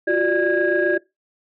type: tone cluster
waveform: sine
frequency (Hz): 345.7 / 373.3 / 593 / 1642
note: F4 / F#4 / D5 / G#6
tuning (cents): -18 / +15 / +17 / -20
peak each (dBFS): -21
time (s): 0.07-0.98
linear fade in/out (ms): 10
effects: noise-tail reverb RT60 0.2 s tail -21 dB re dry + tanh soft clip ceiling -8 dBFS